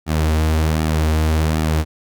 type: tone with flanger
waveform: sawtooth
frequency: 78.5 Hz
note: D#2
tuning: 16 cents sharp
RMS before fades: -17 dBFS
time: 0.06-1.85 s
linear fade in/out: 50 ms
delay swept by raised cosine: 1.9 to 7.6 ms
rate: 1.3 Hz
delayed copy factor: -0.55
effects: none